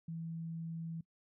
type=tone; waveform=sine; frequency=164.5 Hz; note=E3; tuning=3 cents flat; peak=-39 dBFS; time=0.08-1.01 s; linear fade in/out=5 ms; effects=noise-tail reverb RT60 0.1 s tail -22 dB re dry